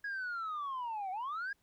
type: linear two-way sweep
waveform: sine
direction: down then up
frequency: 1667 to 730 to 1667 Hz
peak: -34 dBFS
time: 0.04-1.53 s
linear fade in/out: 5 ms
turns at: 1.11 s
effects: tanh soft clip ceiling -34 dBFS + pink hiss -75 dBFS RMS until 1.62 s